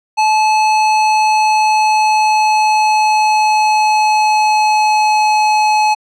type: tone with pitch glide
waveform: square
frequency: 863 to 853.6 Hz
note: A5 to G#5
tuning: -34 to +47 cents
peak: -10 dBFS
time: 0.17-5.95 s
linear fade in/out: 20 ms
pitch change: -19 cents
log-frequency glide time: 0.36-5.35 s
effects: low-pass 6000 Hz 12 dB/octave